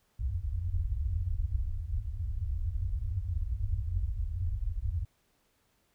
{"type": "low-pass noise", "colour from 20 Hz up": "white", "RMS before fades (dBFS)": -32, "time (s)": [0.19, 5.05], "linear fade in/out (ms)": 10, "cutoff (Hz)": 100, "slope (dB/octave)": 96, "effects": ["pink hiss -72 dBFS RMS until 5.94 s"]}